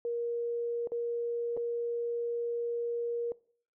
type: tone with dropouts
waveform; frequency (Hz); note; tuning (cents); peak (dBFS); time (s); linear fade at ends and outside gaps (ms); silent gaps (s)
sine; 471.9; A#4; +21; -30; 0.05-3.32; 1; 0.873-0.919 / 1.567-1.573
effects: noise-tail reverb RT60 0.5 s tail -22 dB re dry